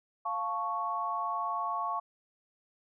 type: chord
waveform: sine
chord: F augmented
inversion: none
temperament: equal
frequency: 698.5 / 880 / 1108.7 Hz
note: F5 / A5 / C#6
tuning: 0 / 0 / 0 cents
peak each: -37 / -37 / -32 dBFS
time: 0.25-2 s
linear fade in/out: 10 ms
effects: none